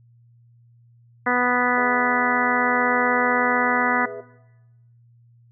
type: harmonic tone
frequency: 246.9 Hz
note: B3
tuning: in tune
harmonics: 1 / 2 / 3 / 4 / 5 / 6 / 7 / 8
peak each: -26 / -26 / -26 / -26 / -26 / -26 / -26 / -26 dBFS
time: 1.26-4.06 s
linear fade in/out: 10 ms
type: chord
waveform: sine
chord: E major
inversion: first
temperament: just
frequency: 412 / 494.4 / 659.3 Hz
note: G#4 / B4 / E5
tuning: -14 / +2 / 0 cents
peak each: -35 / -36 / -35 dBFS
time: 1.77-4.21 s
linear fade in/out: 5 ms
effects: noise-tail reverb RT60 1.0 s tail -19 dB re dry + added 118 Hz sine -51 dBFS peak until 5.51 s